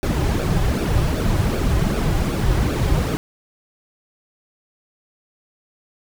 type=noise with flanger; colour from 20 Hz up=brown; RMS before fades=-19 dBFS; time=0.03-3.17 s; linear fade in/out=0 ms; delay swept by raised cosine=0.97 to 4.47 ms; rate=2.6 Hz; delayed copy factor=-0.7; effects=none